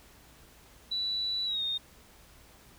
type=tone with pitch glide; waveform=sine; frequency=3951 to 3686 Hz; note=B7 to A#7; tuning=0 to -20 cents; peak=-29 dBFS; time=0.91-1.78 s; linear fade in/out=10 ms; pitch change=-120 cents; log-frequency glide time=1.45-1.62 s; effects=added 60 Hz sine -62 dBFS peak until 2.78 s + pink hiss -57 dBFS RMS until 2.78 s